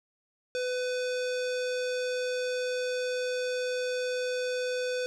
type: tone with low-pass filter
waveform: square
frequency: 501 Hz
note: B4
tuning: 25 cents sharp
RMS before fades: -31 dBFS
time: 0.55-5.06 s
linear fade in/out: 0 ms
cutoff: 5900 Hz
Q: 1.4
effects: 11-bit